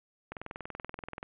click train, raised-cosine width 0.5 ms, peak -24 dBFS, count 20, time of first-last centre 0.32-1.229 s, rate 20.9 Hz, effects resampled to 8000 Hz + 11-bit

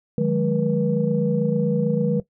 sine tone cluster, 154.3 / 181 / 210 / 482.8 Hz, D#3 / F#3 / G#3 / B4, -14 / -38 / +19 / -39 cents, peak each -23 dBFS, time 0.18-2.2 s, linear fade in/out 2 ms, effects noise-tail reverb RT60 0.1 s tail -17 dB re dry + tanh soft clip ceiling -7 dBFS

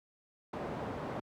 white low-pass noise, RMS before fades -39 dBFS, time 0.53-1.2 s, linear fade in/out 5 ms, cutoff 680 Hz, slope 12 dB/octave, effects high-pass 80 Hz 12 dB/octave

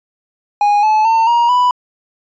triangle tone with pitch steps, 824 / 862.5 / 902.7 / 944.9 / 989 Hz, G#5 / A5 / A5 / A#5 / B5, -14 / -35 / +44 / +23 / +2 cents, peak -7 dBFS, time 0.61-1.71 s, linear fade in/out 2 ms, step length 220 ms, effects resampled to 16000 Hz

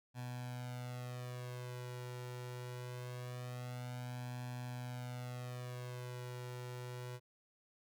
sawtooth tone with flanger, 124 Hz, B2, 7 cents sharp, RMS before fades -45 dBFS, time 0.14-7.2 s, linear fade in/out 50 ms, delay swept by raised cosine 1.2 to 2.15 ms, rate 0.23 Hz, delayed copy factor +1, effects none

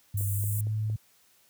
sine tone with pitch glide, 100.1 to 107.91 Hz, G2 to A2, +37 to -33 cents, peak -26 dBFS, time 0.14-0.96 s, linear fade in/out 5 ms, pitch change +130 cents, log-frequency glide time 0.33-0.71 s
white high-pass noise, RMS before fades -36 dBFS, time 0.17-0.61 s, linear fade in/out 5 ms, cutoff 7800 Hz, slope 48 dB/octave
click train, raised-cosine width 2 ms, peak -33 dBFS, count 4, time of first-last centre 0.21-0.9 s, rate 4.35 Hz
effects white hiss -63 dBFS RMS until 1.49 s + high-pass 60 Hz 12 dB/octave

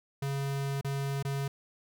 square tone with dropouts, 138.59 Hz, C#3, in tune, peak -31 dBFS, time 0.22-1.48 s, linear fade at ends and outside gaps 5 ms, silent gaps 0.812-0.845 / 1.227-1.249 s, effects none

